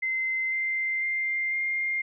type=tone with pitch steps; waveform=sine; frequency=2068 / 2084 / 2099 / 2115 Hz; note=C7 / C7 / C7 / C7; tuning=-21 / -7 / +5 / +18 cents; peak=-25 dBFS; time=0.02-2.02 s; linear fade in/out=10 ms; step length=500 ms; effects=none